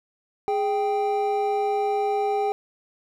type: tone pair together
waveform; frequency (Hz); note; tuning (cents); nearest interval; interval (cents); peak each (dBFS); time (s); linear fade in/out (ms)
triangle; 415.3 / 785.6; G#4 / G5; 0 / +4; major seventh; 1104; -22; 0.48-2.52; 0
effects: none